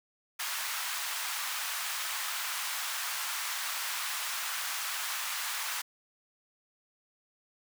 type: high-pass noise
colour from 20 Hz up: pink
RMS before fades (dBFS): -35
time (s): 0.39-5.82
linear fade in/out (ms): 10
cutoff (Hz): 1000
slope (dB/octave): 24
effects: none